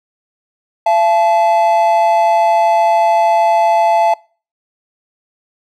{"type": "tone pair together", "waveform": "triangle", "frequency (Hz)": [679.1, 866], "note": ["F5", "A5"], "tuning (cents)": [-49, -28], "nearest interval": "major third", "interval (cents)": 421, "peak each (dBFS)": -10, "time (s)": [0.86, 4.14], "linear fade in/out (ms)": 5, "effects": ["noise-tail reverb RT60 0.4 s tail -24 dB re dry"]}